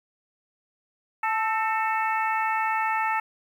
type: harmonic tone with a mistuned harmonic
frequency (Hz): 440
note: A4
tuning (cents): 0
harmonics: 2 / 3 / 4 / 5 / 6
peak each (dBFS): -25 / -29 / -31 / -33 / -35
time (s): 1.23-3.2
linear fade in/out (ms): 5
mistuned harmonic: 4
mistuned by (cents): +46
effects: 9-bit